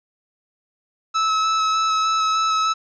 45% pulse tone with vibrato, 1300 Hz, E6, 24 cents flat, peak -17 dBFS, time 1.14-2.74 s, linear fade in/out 20 ms, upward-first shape square, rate 3.3 Hz, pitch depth 10 cents each way, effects resampled to 16000 Hz + 9-bit

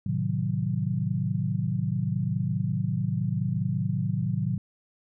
sine chord, A diminished seventh, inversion none, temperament equal, 110 / 130.81 / 155.56 / 185 Hz, A2 / C3 / Eb3 / Gb3, 0 / 0 / 0 / 0 cents, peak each -30 dBFS, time 0.06-4.58 s, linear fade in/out 5 ms, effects none

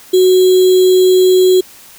sine tone with sample-and-hold, 370 Hz, F#4, in tune, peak -5 dBFS, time 0.13-1.61 s, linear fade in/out 10 ms, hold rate 3675 Hz, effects white hiss -39 dBFS RMS until 1.98 s

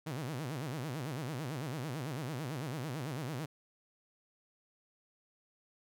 sawtooth tone with vibrato, 139.8 Hz, C#3, 15 cents sharp, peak -33 dBFS, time 0.06-3.46 s, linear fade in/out 10 ms, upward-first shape sine, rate 9 Hz, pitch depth 270 cents each way, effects none

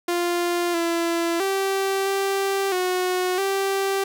sawtooth tone with pitch steps, 348.6 / 337.5 / 388.6 / 391.6 / 365.4 / 390.5 Hz, F4 / E4 / G4 / G4 / F#4 / G4, -3 / +41 / -15 / -2 / -22 / -7 cents, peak -17 dBFS, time 0.08-4.04 s, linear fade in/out 5 ms, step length 660 ms, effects none

